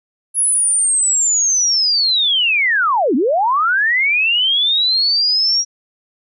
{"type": "linear two-way sweep", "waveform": "sine", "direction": "down then up", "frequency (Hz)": [10610, 227.7, 5710], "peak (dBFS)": -12, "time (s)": [0.34, 5.65], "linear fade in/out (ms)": 50, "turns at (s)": 3.15, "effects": []}